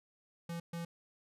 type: tone bursts at uneven times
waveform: square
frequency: 169.2 Hz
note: E3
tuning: 45 cents sharp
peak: -39 dBFS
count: 2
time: 0.49-0.6 / 0.73-0.85 s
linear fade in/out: 5 ms
effects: resampled to 32000 Hz